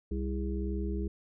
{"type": "harmonic tone with a mistuned harmonic", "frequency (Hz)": 65.6, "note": "C2", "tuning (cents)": 5, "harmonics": [1, 3, 5, 6], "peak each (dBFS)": [-32, -37, -39, -40], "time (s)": [0.11, 1.08], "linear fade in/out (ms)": 5, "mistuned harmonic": 6, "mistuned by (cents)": 72, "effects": []}